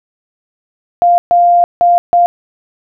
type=tone bursts at uneven times; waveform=sine; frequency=698.5 Hz; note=F5; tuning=in tune; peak=-5 dBFS; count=4; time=1.02-1.18 / 1.31-1.64 / 1.81-1.98 / 2.13-2.26 s; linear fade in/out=0 ms; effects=none